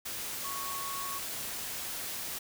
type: tone in noise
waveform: sine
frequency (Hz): 1108.7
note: C#6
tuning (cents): 0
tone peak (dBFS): -38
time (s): 0.44-1.19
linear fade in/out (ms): 10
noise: white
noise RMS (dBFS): -38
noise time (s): 0.05-2.39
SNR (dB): -3
effects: none